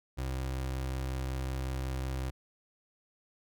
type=tone; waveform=30% pulse; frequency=65.41 Hz; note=C2; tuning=in tune; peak=-30 dBFS; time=0.17-2.31 s; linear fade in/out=20 ms; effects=none